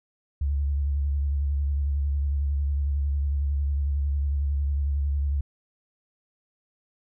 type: tone with vibrato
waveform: sine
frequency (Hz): 70.8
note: C#2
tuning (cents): +37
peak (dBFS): -22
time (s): 0.41-5.41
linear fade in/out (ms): 5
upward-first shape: square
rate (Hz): 11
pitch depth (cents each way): 37
effects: none